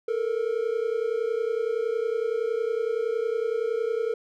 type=tone pair together; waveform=triangle; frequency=440 / 470.8 Hz; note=A4 / A#4; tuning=0 / +17 cents; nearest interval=minor second; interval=117 cents; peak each=-25 dBFS; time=0.08-4.14 s; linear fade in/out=5 ms; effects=none